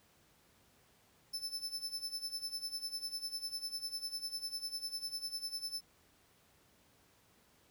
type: tone with tremolo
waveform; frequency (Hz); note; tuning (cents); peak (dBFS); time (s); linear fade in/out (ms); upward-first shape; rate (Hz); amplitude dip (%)
40% pulse; 5274; E8; 0; -35; 1.33-5.81; 10; sine; 10; 80
effects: pink hiss -68 dBFS RMS until 7.7 s + high-pass 60 Hz 12 dB/octave